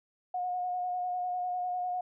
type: tone with vibrato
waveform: sine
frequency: 723 Hz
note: F#5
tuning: 40 cents flat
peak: -30 dBFS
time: 0.34-2.01 s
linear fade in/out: 5 ms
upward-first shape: square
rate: 10 Hz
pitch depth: 16 cents each way
effects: none